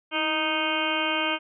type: harmonic tone with a mistuned harmonic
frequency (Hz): 311.1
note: D#4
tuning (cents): 0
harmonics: 1 / 2 / 3 / 4 / 5 / 7 / 8 / 9 / 10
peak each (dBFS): -32 / -32 / -32 / -32 / -32 / -32 / -32 / -32 / -32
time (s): 0.11-1.39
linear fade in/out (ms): 50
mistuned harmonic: 1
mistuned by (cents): +45
effects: none